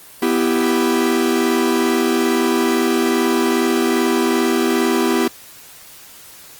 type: chord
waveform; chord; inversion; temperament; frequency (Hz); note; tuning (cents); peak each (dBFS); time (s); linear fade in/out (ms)
45% pulse; E minor; second; equal; 246.9 / 329.6 / 392; B3 / E4 / G4; 0 / 0 / 0; -19; 0.22-5.28; 5
effects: white hiss -41 dBFS RMS until 6.59 s + Opus 32 kbps